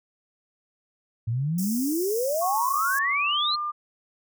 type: exponential sweep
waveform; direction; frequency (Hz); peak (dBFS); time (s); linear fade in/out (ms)
sine; up; 108.2 to 4281; -23; 1.27-3.56; 10
type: high-pass noise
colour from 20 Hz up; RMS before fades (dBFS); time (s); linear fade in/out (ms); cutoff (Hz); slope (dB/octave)
white; -34; 1.58-2.99; 5; 5100; 96
type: tone with pitch glide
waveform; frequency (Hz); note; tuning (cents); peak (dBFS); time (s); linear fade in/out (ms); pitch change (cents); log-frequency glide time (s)
sine; 1100 to 1199.6; C#6 to D6; -14 to +36; -26; 2.41-3.72; 20; +150; 2.95-3.42
effects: none